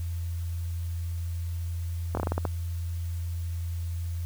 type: slowing click train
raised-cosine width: 1 ms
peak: -14 dBFS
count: 8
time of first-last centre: 2.15-2.452 s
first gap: 22 ms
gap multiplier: 1.22
effects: added 85 Hz sine -29 dBFS peak until 4.25 s + white hiss -52 dBFS RMS until 4.25 s